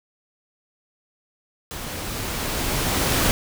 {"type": "noise with level ramp", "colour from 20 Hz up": "pink", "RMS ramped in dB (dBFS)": [-33, -19], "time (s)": [1.71, 3.31], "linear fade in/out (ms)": 0, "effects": []}